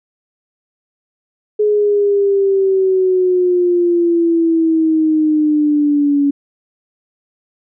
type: exponential sweep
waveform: sine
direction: down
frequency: 422.6 to 281.9 Hz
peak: -10 dBFS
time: 1.59-6.31 s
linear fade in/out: 10 ms
effects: none